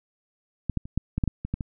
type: clicks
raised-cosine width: 5 ms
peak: -13 / -12 / -26 / -11 / -13 / -10 / -11 / -18 / -14 / -18 dBFS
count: 10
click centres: 0.697 / 0.773 / 0.855 / 0.976 / 1.18 / 1.238 / 1.277 / 1.45 / 1.54 / 1.608 s
effects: none